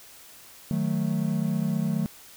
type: chord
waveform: triangle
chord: D# diminished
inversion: none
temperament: equal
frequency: 155.56 / 185 / 220 Hz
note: D#3 / F#3 / A3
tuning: 0 / 0 / 0 cents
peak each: -26 dBFS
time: 0.71-2.06 s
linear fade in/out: 0 ms
effects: white hiss -49 dBFS RMS until 2.36 s